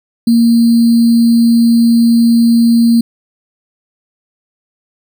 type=tone with sample-and-hold; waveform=sine; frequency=232.7 Hz; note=A#3; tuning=3 cents flat; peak=-5 dBFS; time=0.27-3.01 s; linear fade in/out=5 ms; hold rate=4410 Hz; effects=none